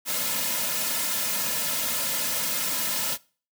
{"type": "noise with comb filter", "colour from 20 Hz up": "white", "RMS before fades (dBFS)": -27, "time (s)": [0.05, 3.18], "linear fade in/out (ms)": 50, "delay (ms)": 2.6, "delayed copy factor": -0.8, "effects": ["noise-tail reverb RT60 0.4 s tail -23 dB re dry", "high-pass 150 Hz 12 dB/octave"]}